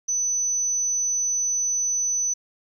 sine tone, 6000 Hz, F#8, 23 cents sharp, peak -21 dBFS, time 0.08-2.34 s, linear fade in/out 10 ms, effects 10-bit

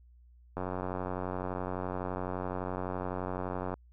click train, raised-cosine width 1 ms, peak -21 dBFS, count 292, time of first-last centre 0.57-3.74 s, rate 91.8 Hz, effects added 60 Hz sine -55 dBFS peak until 3.92 s

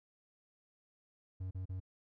triangle tone bursts, 93.2 Hz, F#2, 13 cents sharp, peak -36 dBFS, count 3, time 1.4-1.802 s, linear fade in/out 10 ms, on 110 ms, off 36 ms, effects none

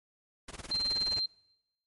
pink noise with tremolo, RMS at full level -41 dBFS, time 0.48-1.21 s, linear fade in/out 5 ms, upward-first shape sine, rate 19 Hz, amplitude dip 95%
sine tone, 4153 Hz, C8, 14 cents flat, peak -28 dBFS, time 0.71-1.26 s, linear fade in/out 5 ms
effects noise-tail reverb RT60 0.9 s tail -23 dB re dry + MP3 48 kbps

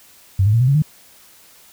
sine tone with pitch steps, 96 / 105.3 / 115.49 / 126.67 / 138.94 / 152.39 Hz, G2 / G#2 / A#2 / B2 / C#3 / D#3, -36 / +24 / -16 / +44 / +4 / -36 cents, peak -11 dBFS, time 0.39-0.822 s, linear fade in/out 5 ms, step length 72 ms, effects white hiss -48 dBFS RMS until 1.72 s

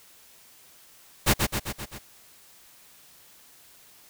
pink noise with echo, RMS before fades -19 dBFS, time 1.26-1.34 s, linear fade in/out 20 ms, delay 130 ms, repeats 5, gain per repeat -4 dB, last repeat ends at 1.99 s, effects white hiss -54 dBFS RMS until 4.09 s

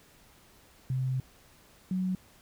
sine tone pair in turn, 130 / 185.39 Hz, C3 / F#3, -11 / +4 cents, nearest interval tritone, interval 615 cents, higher second, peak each -27 dBFS, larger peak neither, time 0.9-1.2 / 1.91-2.15 s, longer first, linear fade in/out 2 ms, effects pink hiss -59 dBFS RMS until 2.41 s

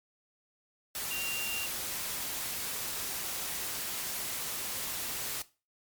sine tone in noise, 2774 Hz, F7, 12 cents flat, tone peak -34 dBFS, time 1.11-1.66 s, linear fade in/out 2 ms, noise white, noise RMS -36 dBFS, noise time 0.95-5.42 s, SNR -1 dB, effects noise-tail reverb RT60 0.3 s tail -17 dB re dry + MP3 96 kbps

